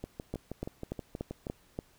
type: two click trains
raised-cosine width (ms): 2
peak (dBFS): -24 / -21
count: 10 / 6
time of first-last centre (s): 0.04-1.469 / 0.34-1.789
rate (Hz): 6.3 / 3.45
effects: pink hiss -64 dBFS RMS until 1.98 s